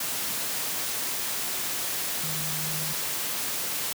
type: tone in noise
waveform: sine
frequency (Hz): 155.56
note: D#3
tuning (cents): 0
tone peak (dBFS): -35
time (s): 2.23-2.93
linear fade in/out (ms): 5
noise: white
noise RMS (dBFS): -30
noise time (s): 0-3.93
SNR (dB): -8
effects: high-pass 100 Hz 12 dB/octave